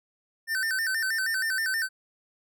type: tone with vibrato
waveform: square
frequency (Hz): 1661.2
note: G#6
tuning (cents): 0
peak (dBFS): -26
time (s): 0.47-1.89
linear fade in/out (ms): 50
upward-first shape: square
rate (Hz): 6.3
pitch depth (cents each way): 140
effects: none